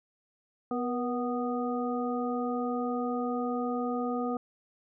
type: harmonic tone with a mistuned harmonic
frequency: 246.9 Hz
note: B3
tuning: in tune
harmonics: 1 / 2 / 3 / 5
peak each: -31 / -34 / -36 / -38 dBFS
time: 0.71-4.37 s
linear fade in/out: 2 ms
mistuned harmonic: 2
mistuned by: -44 cents
effects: none